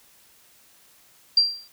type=tone with exponential decay; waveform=sine; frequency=4732 Hz; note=D8; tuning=12 cents sharp; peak=-11 dBFS; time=1.37-1.68 s; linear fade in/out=5 ms; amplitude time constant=67 ms; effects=white hiss -56 dBFS RMS until 1.72 s